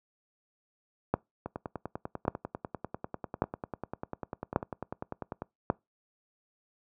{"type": "two click trains", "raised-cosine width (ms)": 1, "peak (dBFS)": [-10, -21], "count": [5, 41], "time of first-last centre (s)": [[1.14, 5.701], [1.46, 5.42]], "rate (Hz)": [0.877, 10.1], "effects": ["noise-tail reverb RT60 0.2 s tail -24 dB re dry", "high-pass 80 Hz 12 dB/octave"]}